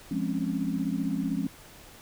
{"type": "chord", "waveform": "sine", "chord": "Db major seventh", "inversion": "first", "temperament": "equal", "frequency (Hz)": [174.61, 207.7, 261.6, 277.2], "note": ["F3", "Ab3", "C4", "Db4"], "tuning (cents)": [0, 0, 0, 0], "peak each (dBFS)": -32, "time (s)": [0.11, 1.47], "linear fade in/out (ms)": 5, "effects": ["pink hiss -50 dBFS RMS until 2.01 s"]}